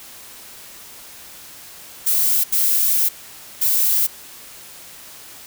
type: noise bursts at uneven times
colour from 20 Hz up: violet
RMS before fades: -17 dBFS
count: 3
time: 2.06-2.44 / 2.52-3.09 / 3.61-4.07 s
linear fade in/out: 10 ms
effects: white hiss -40 dBFS RMS until 5.46 s